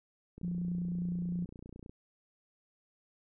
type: click train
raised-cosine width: 3 ms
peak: -35 dBFS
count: 46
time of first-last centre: 0.38-1.895 s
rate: 29.7 Hz
type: tone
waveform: sine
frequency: 175.3 Hz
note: F3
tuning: 7 cents sharp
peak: -32 dBFS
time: 0.43-1.45 s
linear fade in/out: 5 ms
effects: none